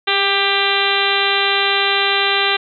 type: harmonic tone with a mistuned harmonic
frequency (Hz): 395.5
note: G4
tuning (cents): +15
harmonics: 1 / 2 / 3 / 4 / 5 / 6 / 7 / 8 / 9 / 10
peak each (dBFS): -23 / -23 / -23 / -23 / -23 / -23 / -23 / -23 / -23 / -23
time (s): 0.07-2.57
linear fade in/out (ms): 10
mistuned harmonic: 1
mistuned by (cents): +19
effects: none